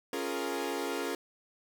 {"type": "chord", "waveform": "sawtooth", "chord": "Bb minor seventh", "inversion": "first", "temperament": "equal", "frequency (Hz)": [277.2, 349.2, 415.3, 466.2], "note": ["Db4", "F4", "Ab4", "Bb4"], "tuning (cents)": [0, 0, 0, 0], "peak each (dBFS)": -34, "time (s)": [0.13, 1.15], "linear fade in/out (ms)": 2, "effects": []}